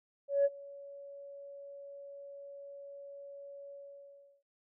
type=tone with ADSR envelope; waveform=sine; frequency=562 Hz; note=C#5; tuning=24 cents sharp; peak=-21 dBFS; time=0.28-4.43 s; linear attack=170 ms; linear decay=37 ms; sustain=-24 dB; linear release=710 ms; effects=noise-tail reverb RT60 0.1 s tail -19 dB re dry + tanh soft clip ceiling -20 dBFS